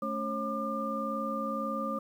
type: tone cluster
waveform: sine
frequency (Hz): 218.5 / 280.4 / 543 / 1199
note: A3 / C#4 / C#5 / D6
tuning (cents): -12 / +20 / -36 / +36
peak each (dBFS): -36 / -40 / -36 / -34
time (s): 0.02-1.99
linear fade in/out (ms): 5
effects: 10-bit